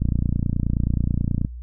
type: click train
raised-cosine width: 5 ms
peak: -9 dBFS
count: 43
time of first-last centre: 0.02-1.449 s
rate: 29.4 Hz
effects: noise-tail reverb RT60 0.1 s tail -21 dB re dry + added 60 Hz sine -32 dBFS peak until 1.62 s